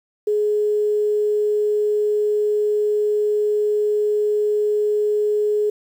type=tone; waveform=sine; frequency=420 Hz; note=G#4; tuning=19 cents sharp; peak=-16 dBFS; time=0.27-5.7 s; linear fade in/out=5 ms; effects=8-bit